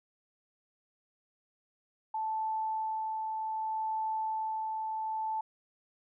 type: tone with tremolo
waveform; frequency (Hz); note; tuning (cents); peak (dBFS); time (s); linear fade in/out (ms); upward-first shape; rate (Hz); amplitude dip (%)
sine; 877; A5; -6; -30; 2.14-5.41; 5; sine; 0.65; 25
effects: none